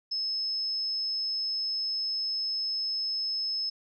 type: tone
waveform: sine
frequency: 5200 Hz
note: E8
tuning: 24 cents flat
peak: -28 dBFS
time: 0.11-3.7 s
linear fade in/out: 10 ms
effects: none